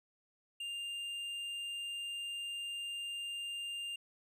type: tone with hard clipping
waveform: sine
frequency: 2800 Hz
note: F7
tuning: 4 cents sharp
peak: -40 dBFS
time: 0.6-3.96 s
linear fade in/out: 5 ms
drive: 6 dB
effects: none